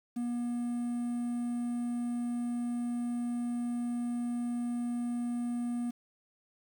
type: tone with quantisation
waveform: triangle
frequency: 240.1 Hz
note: B3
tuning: 49 cents flat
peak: -29 dBFS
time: 0.16-5.91 s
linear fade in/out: 10 ms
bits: 9
effects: none